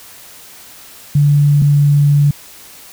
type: tone pair in turn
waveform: sine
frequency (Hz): 145 / 144.42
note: D3 / D3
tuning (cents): -22 / -29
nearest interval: unison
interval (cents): 7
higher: first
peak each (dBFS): -7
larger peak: neither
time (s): 1.15-1.62 / 1.62-2.31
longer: second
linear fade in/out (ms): 5
effects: white hiss -38 dBFS RMS until 2.92 s